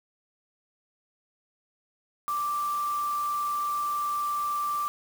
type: tone in noise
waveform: sine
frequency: 1174.7 Hz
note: D6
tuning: in tune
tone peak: -26 dBFS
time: 2.28-4.88 s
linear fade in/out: 0 ms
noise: white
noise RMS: -44 dBFS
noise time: 2.28-4.88 s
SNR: +15 dB
effects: none